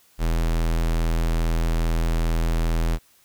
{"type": "tone", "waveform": "square", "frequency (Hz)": 41.2, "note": "E1", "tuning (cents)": 0, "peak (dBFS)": -20, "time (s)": [0.18, 2.99], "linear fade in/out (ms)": 50, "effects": ["white hiss -58 dBFS RMS until 3.24 s"]}